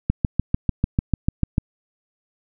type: click train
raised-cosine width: 5 ms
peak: -5 dBFS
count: 11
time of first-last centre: 0.1-1.581 s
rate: 6.75 Hz
effects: none